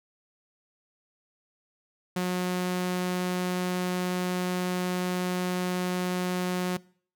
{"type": "tone", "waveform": "sawtooth", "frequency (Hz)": 181.1, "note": "F#3", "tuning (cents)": -37, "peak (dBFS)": -22, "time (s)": [2.16, 6.77], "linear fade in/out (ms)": 5, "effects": ["noise-tail reverb RT60 0.5 s tail -22 dB re dry"]}